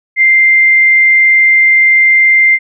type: tone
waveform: sine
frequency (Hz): 2093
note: C7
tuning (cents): 0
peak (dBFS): -4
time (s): 0.16-2.59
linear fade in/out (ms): 50
effects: none